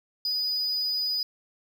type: tone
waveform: triangle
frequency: 4956 Hz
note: D#8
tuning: 8 cents flat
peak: -24 dBFS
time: 0.25-1.23 s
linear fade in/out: 2 ms
effects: 9-bit